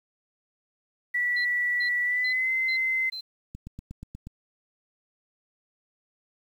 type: tone with pitch glide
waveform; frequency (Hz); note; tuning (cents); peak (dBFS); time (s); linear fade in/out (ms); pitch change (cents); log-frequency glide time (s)
sine; 1954 to 2062; B6 to C7; -19 to -26; -23; 1.14-3.1; 10; +93; 2.03-2.51
type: tone bursts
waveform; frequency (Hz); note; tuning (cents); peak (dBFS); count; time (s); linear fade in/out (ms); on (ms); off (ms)
sine; 4086; C8; -42; -33; 5; 1.36-3.21; 10; 90; 350
type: click train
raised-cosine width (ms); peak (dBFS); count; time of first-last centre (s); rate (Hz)
5; -26; 7; 3.55-4.27; 8.33
effects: 9-bit